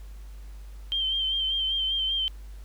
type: tone with vibrato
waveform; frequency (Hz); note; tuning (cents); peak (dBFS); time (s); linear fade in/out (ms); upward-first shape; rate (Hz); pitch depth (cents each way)
sine; 3136; G7; 0; -24; 0.92-2.28; 0; sine; 5.1; 37
effects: added 50 Hz sine -39 dBFS peak until 2.64 s + pink hiss -58 dBFS RMS until 2.64 s